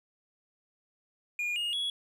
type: tone with pitch steps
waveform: triangle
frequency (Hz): 2429 / 2855 / 3357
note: D#7 / F7 / G#7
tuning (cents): -42 / +37 / +18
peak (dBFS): -28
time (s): 1.39-1.9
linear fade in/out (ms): 2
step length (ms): 170
effects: none